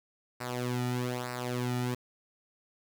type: tone with flanger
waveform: sawtooth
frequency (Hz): 123.9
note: B2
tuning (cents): +6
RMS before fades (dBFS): -33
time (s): 0.4-1.95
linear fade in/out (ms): 10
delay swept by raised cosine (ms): 0.3 to 1.9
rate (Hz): 1.1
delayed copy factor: -0.75
effects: 9-bit